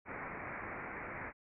white low-pass noise, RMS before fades -44 dBFS, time 0.05-1.33 s, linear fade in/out 50 ms, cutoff 2300 Hz, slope 96 dB/octave, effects none

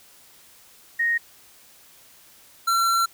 sine / square tone pair in turn, 1864.7 / 1357.3 Hz, A#6 / F6, 0 / -50 cents, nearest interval perfect fourth, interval 550 cents, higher first, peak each -19 dBFS, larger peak neither, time 0.99-1.18 / 2.67-3.06 s, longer second, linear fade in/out 10 ms, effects white hiss -52 dBFS RMS until 3.13 s

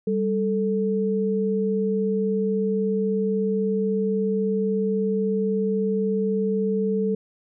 sine tone pair together, 196.3 / 440 Hz, G3 / A4, +3 / 0 cents, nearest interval octave + major second, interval 1397 cents, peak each -23 dBFS, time 0.07-7.15 s, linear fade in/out 5 ms, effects none

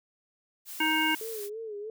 blue noise, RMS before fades -41 dBFS, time 0.65-1.5 s, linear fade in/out 50 ms
harmonic tone, 313.3 Hz, D#4, 12 cents sharp, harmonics 1 / 3 / 5 / 7 / 9, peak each -30 / -30 / -30 / -30 / -30 dBFS, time 0.8-1.15 s, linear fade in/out 5 ms
sine tone with vibrato, 430 Hz, A4, 40 cents flat, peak -35 dBFS, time 1.21-1.9 s, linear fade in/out 2 ms, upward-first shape sine, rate 3.1 Hz, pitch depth 97 cents each way
effects none

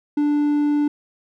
triangle tone, 293.7 Hz, D4, in tune, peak -14 dBFS, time 0.17-0.88 s, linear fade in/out 5 ms, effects none

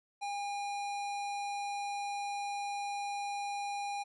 sine tone with hard clipping, 810 Hz, G#5, 43 cents flat, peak -37 dBFS, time 0.21-4.04 s, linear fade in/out 20 ms, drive 18 dB, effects resampled to 24000 Hz

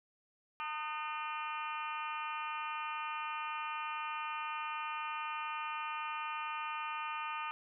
harmonic tone with a mistuned harmonic, 302 Hz, D4, 48 cents sharp, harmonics 3 / 4 / 5 / 6 / 7 / 8 / 9 / 10, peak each -42 / -40 / -50 / -52 / -55 / -46 / -48 / -52 dBFS, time 0.6-7.51 s, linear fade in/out 0 ms, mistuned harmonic 4, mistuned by +38 cents, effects none

